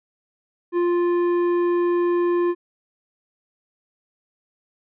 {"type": "tone with tanh clipping", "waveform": "triangle", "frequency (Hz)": 349.2, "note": "F4", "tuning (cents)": 0, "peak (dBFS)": -19, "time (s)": [0.72, 2.55], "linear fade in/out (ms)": 50, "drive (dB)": 14, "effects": []}